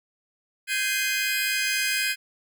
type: chord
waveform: sawtooth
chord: Ab major seventh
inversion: third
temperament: just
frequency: 1557.4 / 1661.2 / 2077 / 2492 Hz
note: G6 / Ab6 / C7 / Eb7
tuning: -12 / 0 / -13 / +2 cents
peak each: -25 / -28 / -27 / -24 dBFS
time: 0.67-2.16 s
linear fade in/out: 50 ms
effects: none